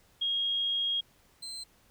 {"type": "tone pair in turn", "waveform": ["sine", "35% pulse"], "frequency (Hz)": [3267, 4116], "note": ["G#7", "C8"], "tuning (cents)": [-29, -29], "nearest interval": "major third", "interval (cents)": 400, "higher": "second", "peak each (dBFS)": [-27, -37], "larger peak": "first", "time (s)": [[0.21, 1.01], [1.42, 1.64]], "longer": "first", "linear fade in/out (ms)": 10, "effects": ["pink hiss -64 dBFS RMS until 1.9 s"]}